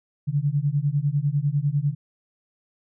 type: beating tone pair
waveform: sine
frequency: 139.3 / 149.3 Hz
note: C#3 / D3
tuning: +9 / +29 cents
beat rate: 10 Hz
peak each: -23 dBFS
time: 0.27-1.95 s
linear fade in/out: 20 ms
effects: none

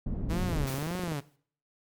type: low-pass noise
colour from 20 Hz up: pink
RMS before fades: -31 dBFS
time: 0.06-0.65 s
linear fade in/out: 5 ms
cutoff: 240 Hz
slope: 12 dB/octave
type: tone with vibrato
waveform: sawtooth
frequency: 155.56 Hz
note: D#3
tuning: in tune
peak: -27 dBFS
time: 0.29-1.21 s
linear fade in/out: 20 ms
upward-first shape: sine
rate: 1.8 Hz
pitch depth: 280 cents each way
type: click train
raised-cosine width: 2 ms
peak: -24 dBFS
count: 16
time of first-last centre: 0.49-1.12 s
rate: 23.8 Hz
type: noise with exponential decay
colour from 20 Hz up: white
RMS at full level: -39 dBFS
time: 0.67-1.36 s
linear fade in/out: 5 ms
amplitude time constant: 150 ms
effects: noise-tail reverb RT60 0.5 s tail -19 dB re dry + MP3 96 kbps

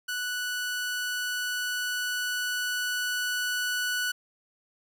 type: tone with level ramp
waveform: sawtooth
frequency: 1480 Hz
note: F#6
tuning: in tune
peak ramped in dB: -26 to -23 dBFS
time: 0.08-4.12 s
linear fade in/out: 10 ms
effects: none

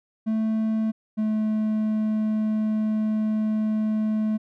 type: tone pair in turn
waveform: triangle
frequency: 219.8 / 216 Hz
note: A3 / A3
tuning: -2 / -32 cents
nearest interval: unison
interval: 30 cents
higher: first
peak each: -19 dBFS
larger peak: neither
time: 0.26-0.92 / 1.17-4.38 s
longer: second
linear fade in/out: 20 ms
effects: none

